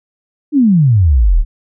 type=exponential sweep; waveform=sine; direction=down; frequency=311.1 to 32.62 Hz; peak=-6 dBFS; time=0.52-1.45 s; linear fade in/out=50 ms; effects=none